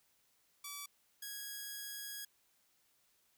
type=tone pair in turn; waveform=5% pulse; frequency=1151 / 1654.2 Hz; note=D6 / G#6; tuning=-35 / -7 cents; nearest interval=tritone; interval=628 cents; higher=second; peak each=-32 / -32 dBFS; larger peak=neither; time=0.64-0.86 / 1.22-2.25 s; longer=second; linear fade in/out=5 ms; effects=white hiss -74 dBFS RMS until 3.37 s